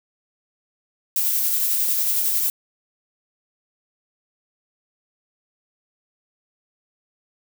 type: noise with tremolo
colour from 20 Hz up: violet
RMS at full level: -20 dBFS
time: 1.16-2.5 s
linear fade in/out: 2 ms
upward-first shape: sine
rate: 11 Hz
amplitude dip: 25%
effects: none